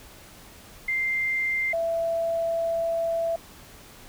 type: tone pair in turn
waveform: sine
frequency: 2093 / 665.8 Hz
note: C7 / E5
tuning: 0 / +17 cents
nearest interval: octave + minor sixth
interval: 1983 cents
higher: first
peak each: -23 dBFS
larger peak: neither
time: 0.88-1.73 / 1.73-3.36 s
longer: second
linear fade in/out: 5 ms
effects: pink hiss -48 dBFS RMS until 4.08 s